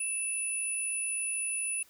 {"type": "tone pair together", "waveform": "sine", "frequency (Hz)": [2637, 9956], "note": ["E7", "D#9"], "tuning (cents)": [0, 0], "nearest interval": "octave + major seventh", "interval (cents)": 2300, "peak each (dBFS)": [-37, -31], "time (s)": [0, 1.83], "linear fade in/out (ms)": 5, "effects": ["white hiss -61 dBFS RMS until 1.89 s"]}